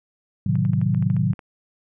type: chord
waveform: sine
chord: A diminished seventh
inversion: none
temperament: equal with one note detuned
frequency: 109.37 / 130.81 / 155.56 / 185 Hz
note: A2 / C3 / Eb3 / Gb3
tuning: -10 / 0 / 0 / 0 cents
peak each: -23 dBFS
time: 0.46-1.34 s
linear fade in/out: 5 ms
type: clicks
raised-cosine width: 0.5 ms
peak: -27 dBFS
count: 10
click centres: 0.555 / 0.651 / 0.734 / 0.815 / 0.947 / 1.025 / 1.101 / 1.166 / 1.333 / 1.392 s
effects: none